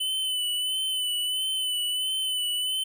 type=tone with vibrato; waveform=square; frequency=3013 Hz; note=F#7; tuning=31 cents sharp; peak=-26 dBFS; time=0-2.84 s; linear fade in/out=10 ms; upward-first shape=sine; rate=1.5 Hz; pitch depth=34 cents each way; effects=none